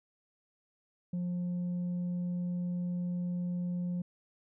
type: tone with tanh clipping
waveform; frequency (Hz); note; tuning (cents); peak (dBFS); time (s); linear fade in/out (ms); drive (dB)
sine; 177.2; F3; +25; -32; 1.13-4.02; 5; 2
effects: none